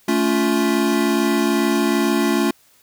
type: chord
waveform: square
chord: A augmented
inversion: none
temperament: equal with one note detuned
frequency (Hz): 220 / 282.4 / 349.2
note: A3 / C#4 / E#4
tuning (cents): 0 / +32 / 0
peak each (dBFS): -21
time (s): 0.08-2.51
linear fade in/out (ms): 5
effects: white hiss -55 dBFS RMS until 2.82 s